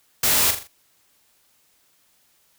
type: noise with echo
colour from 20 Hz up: white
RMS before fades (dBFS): -19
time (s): 0.23-0.51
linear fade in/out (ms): 5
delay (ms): 41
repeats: 4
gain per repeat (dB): -7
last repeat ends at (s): 0.674
effects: white hiss -62 dBFS RMS until 2.58 s